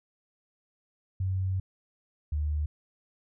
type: tone pair in turn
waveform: sine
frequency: 94.3 / 74.85 Hz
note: F#2 / D2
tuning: +33 / +33 cents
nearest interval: major third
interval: 400 cents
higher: first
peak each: -26 dBFS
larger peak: neither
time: 1.2-1.6 / 2.32-2.66 s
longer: first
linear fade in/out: 5 ms
effects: none